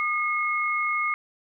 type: tone pair together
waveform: sine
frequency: 1218.2 / 2166 Hz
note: D#6 / C#7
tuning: -37 / -41 cents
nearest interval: minor seventh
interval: 996 cents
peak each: -26 / -25 dBFS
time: 0-1.14 s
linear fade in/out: 0 ms
effects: none